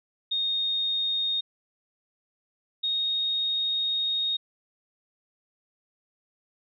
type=tone pair in turn; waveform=sine; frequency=3700 / 3726 Hz; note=A#7 / A#7; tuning=-14 / -2 cents; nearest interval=unison; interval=12 cents; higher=second; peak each=-24 dBFS; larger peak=neither; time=0.31-1.41 / 2.83-4.37 s; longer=second; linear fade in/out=10 ms; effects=none